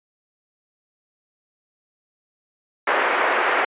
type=band-pass noise; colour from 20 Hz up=white; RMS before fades=-20 dBFS; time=2.87-3.65 s; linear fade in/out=5 ms; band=360 to 2000 Hz; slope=24 dB/octave; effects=resampled to 8000 Hz

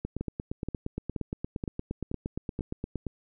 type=two click trains; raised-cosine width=3 ms; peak=-19 / -19 dBFS; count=26 / 7; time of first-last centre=0.05-2.957 / 0.21-3.067 s; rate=8.6 / 2.1 Hz; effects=none

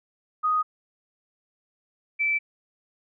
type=tone pair in turn; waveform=sine; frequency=1246 / 2322 Hz; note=D#6 / D7; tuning=+2 / -20 cents; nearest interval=major seventh; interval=1078 cents; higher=second; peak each=-20 / -21 dBFS; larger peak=first; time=0.43-0.63 / 2.19-2.39 s; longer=neither; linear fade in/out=20 ms; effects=none

